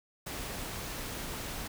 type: noise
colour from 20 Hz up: pink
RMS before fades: -39 dBFS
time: 0.26-1.68 s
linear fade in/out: 10 ms
effects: none